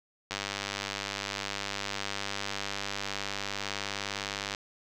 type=click train; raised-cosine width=0.2 ms; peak=-15 dBFS; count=424; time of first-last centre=0.31-4.548 s; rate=99.8 Hz; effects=none